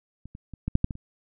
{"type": "clicks", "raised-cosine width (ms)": 5, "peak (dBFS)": [-29, -28, -27, -15, -6, -9, -19, -28], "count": 8, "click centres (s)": [0.256, 0.351, 0.537, 0.68, 0.754, 0.844, 0.908, 0.954], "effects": []}